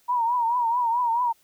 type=tone with vibrato; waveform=sine; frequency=950 Hz; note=A#5; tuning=33 cents sharp; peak=-20 dBFS; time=0.08-1.33 s; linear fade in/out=20 ms; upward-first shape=triangle; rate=4.6 Hz; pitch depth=100 cents each way; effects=white hiss -62 dBFS RMS until 1.43 s